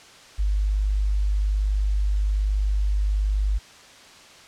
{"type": "tone", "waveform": "sine", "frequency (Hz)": 50.6, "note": "G#1", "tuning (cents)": -44, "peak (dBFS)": -19, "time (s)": [0.38, 3.59], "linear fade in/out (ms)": 20, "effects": ["white hiss -47 dBFS RMS until 4.47 s", "low-pass 6000 Hz 12 dB/octave"]}